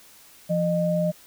sine tone pair together, 171.74 / 612 Hz, F3 / D#5, -29 / -29 cents, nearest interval octave + minor seventh, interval 2200 cents, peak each -23 dBFS, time 0.49-1.12 s, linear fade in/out 20 ms, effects white hiss -51 dBFS RMS until 1.26 s

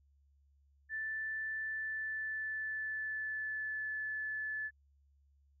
sine tone with pitch glide, 1760 to 1733.8 Hz, A6 to A6, 0 to -26 cents, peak -36 dBFS, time 0.89-4.71 s, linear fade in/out 50 ms, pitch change -26 cents, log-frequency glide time 1.61-3.9 s, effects added 70 Hz sine -66 dBFS peak until 5.6 s

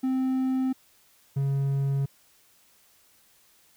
triangle tone pair in turn, 260.7 / 138.1 Hz, C4 / C#3, -6 / -6 cents, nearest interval major seventh, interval 1100 cents, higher first, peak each -21 dBFS, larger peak neither, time 0.03-0.73 / 1.36-2.06 s, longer neither, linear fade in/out 10 ms, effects white hiss -61 dBFS RMS until 3.76 s

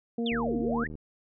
harmonic tone, 233.1 Hz, A#3, in tune, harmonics 1 / 2 / 3, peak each -28 / -33 / -43 dBFS, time 0.18-0.84 s, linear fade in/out 5 ms
sine exponential two-way sweep, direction down then up, 3729 to 235.1 to 1961 Hz, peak -31 dBFS, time 0.26-0.87 s, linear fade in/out 2 ms, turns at 0.58 s
click train, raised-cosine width 3 ms, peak -29 dBFS, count 50, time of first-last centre 0.32-0.953 s, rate 77.4 Hz
effects none

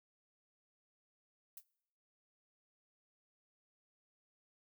violet noise with exponential decay, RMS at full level -44 dBFS, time 1.57-1.64 s, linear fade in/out 5 ms, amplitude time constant 15 ms, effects noise-tail reverb RT60 0.8 s tail -22 dB re dry

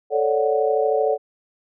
sine chord, D major seventh, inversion second, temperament equal, 440 / 554.4 / 587.3 / 740 Hz, A4 / C#5 / D5 / F#5, 0 / 0 / 0 / 0 cents, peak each -20 / -23 / -24 / -24 dBFS, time 0.1-1.18 s, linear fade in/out 50 ms, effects none

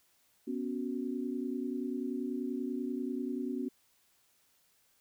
sine chord, B suspended second, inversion none, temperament equal, 246.9 / 277.2 / 370 Hz, B3 / C#4 / F#4, 0 / 0 / 0 cents, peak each -36 / -37 / -40 dBFS, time 0.47-3.69 s, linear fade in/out 10 ms, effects white hiss -70 dBFS RMS until 5 s

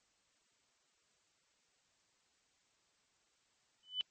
sine tone with exponential growth, 3000 Hz, F#7, 23 cents sharp, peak -30 dBFS, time 3.83-4.01 s, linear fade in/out 0 ms, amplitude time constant 39 ms, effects white hiss -75 dBFS RMS until 4.1 s + MP3 32 kbps

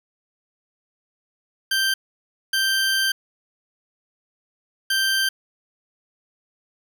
20% pulse tone bursts at uneven times, 1567 Hz, G6, 1 cent flat, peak -14 dBFS, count 3, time 1.71-1.94 / 2.53-3.12 / 4.9-5.29 s, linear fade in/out 5 ms, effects none

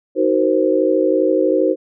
sine chord, C half-diminished seventh, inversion first, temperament just, 314 / 376.7 / 470.9 / 523.3 Hz, Eb4 / Gb4 / Bb4 / C5, +16 / +31 / +18 / 0 cents, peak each -18 / -18 / -20 / -17 dBFS, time 0.15-1.76 s, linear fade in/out 50 ms, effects none

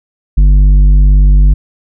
triangle tone with tanh clipping, 49 Hz, G1, in tune, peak -4 dBFS, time 0.37-1.54 s, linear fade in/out 10 ms, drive 12 dB, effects none

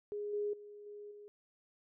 sine tone with level steps, 413.9 Hz, G#4, 6 cents flat, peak -37 / -33 / -49 / -46 / -50 dBFS, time 0.12-1.28 s, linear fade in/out 0 ms, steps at 0.33 / 0.53 / 0.86 / 1.11 s, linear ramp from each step 5 ms, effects none

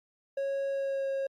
triangle tone with pitch glide, 550 to 543.1 Hz, C#5 to C#5, -14 to -36 cents, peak -27 dBFS, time 0.37-1.27 s, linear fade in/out 5 ms, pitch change -22 cents, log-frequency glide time 0.7-1.08 s, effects Opus 48 kbps

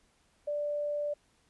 sine tone, 587.3 Hz, D5, in tune, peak -30 dBFS, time 0.47-1.14 s, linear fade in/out 10 ms, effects pink hiss -69 dBFS RMS until 1.49 s + resampled to 24000 Hz

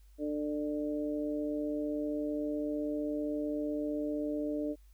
harmonic tone, 148.7 Hz, D3, 22 cents sharp, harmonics 2 / 3 / 4, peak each -33 / -40 / -38 dBFS, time 0.18-4.76 s, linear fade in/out 50 ms, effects added 50 Hz sine -55 dBFS peak until 4.93 s + white hiss -72 dBFS RMS until 4.93 s

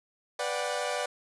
sawtooth chord, G major seventh, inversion first, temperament equal with one note detuned, 493.9 / 587.3 / 732.3 / 784 Hz, B4 / D5 / F#5 / G5, 0 / 0 / -18 / 0 cents, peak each -31 / -29 / -32 / -35 dBFS, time 0.39-1.06 s, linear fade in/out 5 ms, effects resampled to 24000 Hz + 9-bit

